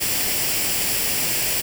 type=noise with comb filter; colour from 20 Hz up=white; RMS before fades=-22 dBFS; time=0-1.62 s; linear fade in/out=20 ms; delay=0.39 ms; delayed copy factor=+0.5; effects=none